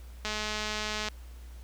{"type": "click train", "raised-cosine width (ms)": 0.2, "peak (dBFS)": -16, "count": 179, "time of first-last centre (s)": [0.25, 1.086], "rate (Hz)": 213, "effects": ["added 60 Hz sine -43 dBFS peak until 1.63 s", "pink hiss -58 dBFS RMS until 1.63 s"]}